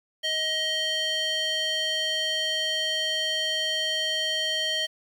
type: tone with band-pass filter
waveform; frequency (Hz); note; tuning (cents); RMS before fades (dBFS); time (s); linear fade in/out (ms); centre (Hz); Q
square; 629; D#5; +19; -27; 0.23-4.87; 20; 3300; 2.6
effects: 9-bit

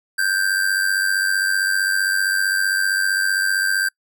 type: tone with amplitude modulation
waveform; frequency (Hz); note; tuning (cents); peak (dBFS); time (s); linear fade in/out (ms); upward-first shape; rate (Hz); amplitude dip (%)
square; 1569; G6; +1; -15; 0.18-3.89; 10; sine; 95.4; 65
effects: noise-tail reverb RT60 0.1 s tail -26 dB re dry

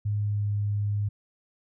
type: tone with pitch glide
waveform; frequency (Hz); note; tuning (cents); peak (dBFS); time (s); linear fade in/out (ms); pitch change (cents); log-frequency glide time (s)
sine; 103.83 to 102.93; G#2 to G#2; 0 to -15; -24; 0.05-1.09; 10; -15; 0.2-0.47
effects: none

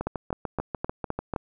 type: two click trains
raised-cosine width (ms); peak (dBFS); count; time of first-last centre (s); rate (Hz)
1; -15 / -13; 10 / 6; 0.01-1.337 / 0.07-1.362; 6.78 / 3.87
effects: none

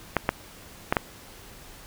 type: clicks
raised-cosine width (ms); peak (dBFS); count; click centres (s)
0.5; -5; 4; 0.167 / 0.291 / 0.925 / 0.968
effects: pink hiss -47 dBFS RMS until 1.86 s

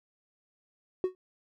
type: tone with exponential decay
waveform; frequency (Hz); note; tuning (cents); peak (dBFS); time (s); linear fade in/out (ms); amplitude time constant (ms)
triangle; 370; F#4; 0; -18; 1.04-1.15; 1; 22
effects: tanh soft clip ceiling -19 dBFS

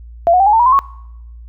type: tone with pitch steps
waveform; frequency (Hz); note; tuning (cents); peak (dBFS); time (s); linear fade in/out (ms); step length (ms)
sine; 680 / 728.8 / 781.1 / 837.2 / 897.3 / 961.7 / 1030.7 / 1104.7; F5 / F#5 / G5 / G#5 / A5 / B5 / C6 / C#6; -46 / -26 / -6 / +14 / +34 / -46 / -26 / -6; -7; 0.27-0.79; 0; 65
effects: noise-tail reverb RT60 0.8 s tail -22 dB re dry + added 58 Hz sine -32 dBFS peak until 1.48 s

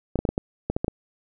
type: clicks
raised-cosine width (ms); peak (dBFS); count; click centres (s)
2; -10; 9; 0.157 / 0.19 / 0.252 / 0.29 / 0.379 / 0.7 / 0.765 / 0.845 / 0.881
effects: none

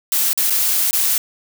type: noise with dropouts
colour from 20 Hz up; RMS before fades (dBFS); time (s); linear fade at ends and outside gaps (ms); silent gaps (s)
blue; -17; 0.12-1.18; 1; 0.331-0.376 / 0.499-0.505 / 0.909-0.93
effects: none

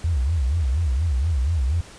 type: tone with vibrato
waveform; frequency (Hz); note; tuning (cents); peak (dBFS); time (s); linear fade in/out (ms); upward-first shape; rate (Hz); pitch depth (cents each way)
sine; 73.1; D2; -7; -18; 0.04-1.81; 5; sine; 4.2; 290
effects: pink hiss -44 dBFS RMS until 1.98 s + resampled to 22050 Hz

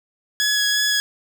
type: tone with vibrato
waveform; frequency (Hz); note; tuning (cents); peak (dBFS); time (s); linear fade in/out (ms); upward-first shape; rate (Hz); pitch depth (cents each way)
15% pulse; 1681; G#6; +20; -11; 0.4-1; 0; sine; 2.9; 12
effects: none

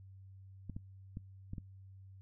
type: clicks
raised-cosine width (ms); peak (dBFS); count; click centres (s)
5; -30; 5; 0.697 / 0.765 / 1.171 / 1.534 / 1.582
effects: noise-tail reverb RT60 0.2 s tail -24 dB re dry + added 96 Hz sine -52 dBFS peak until 2.21 s

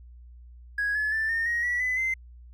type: tone with pitch steps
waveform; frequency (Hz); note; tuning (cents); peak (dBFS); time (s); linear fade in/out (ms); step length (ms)
triangle; 1659 / 1712.6 / 1767.8 / 1824.9 / 1883.8 / 1944.6 / 2007 / 2072; G#6 / A6 / A6 / A#6 / A#6 / B6 / B6 / C7; -2 / -47 / +8 / -37 / +18 / -27 / +27 / -17; -21; 0.78-2.14; 5; 170
effects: tanh soft clip ceiling -21 dBFS + added 60 Hz sine -45 dBFS peak until 2.53 s

